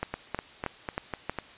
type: two click trains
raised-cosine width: 0.5 ms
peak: -16 / -14 dBFS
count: 6 / 5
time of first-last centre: 0.14-1.387 / 0.03-1.296 s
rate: 4.01 / 3.16 Hz
effects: white hiss -50 dBFS RMS until 1.57 s + resampled to 8000 Hz